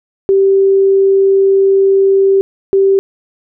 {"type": "tone bursts at uneven times", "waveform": "sine", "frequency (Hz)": 389.6, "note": "G4", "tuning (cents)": -11, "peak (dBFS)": -6, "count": 2, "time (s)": [[0.29, 2.41], [2.73, 2.99]], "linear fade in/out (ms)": 0, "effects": []}